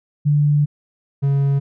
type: tone pair in turn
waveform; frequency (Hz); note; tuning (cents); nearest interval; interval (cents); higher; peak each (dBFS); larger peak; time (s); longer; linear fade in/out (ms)
sine / triangle; 146.83 / 139.23; D3 / C#3; 0 / +8; minor second; 92; first; -12; neither; 0.25-0.66 / 1.22-1.6; first; 20
effects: none